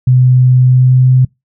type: tone with pitch glide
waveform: sine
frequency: 127 to 128.62 Hz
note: B2 to C3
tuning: +49 to -29 cents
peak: -4 dBFS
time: 0.07-1.25 s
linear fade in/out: 5 ms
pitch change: +22 cents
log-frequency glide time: 0.6-1.12 s
effects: noise-tail reverb RT60 0.2 s tail -26 dB re dry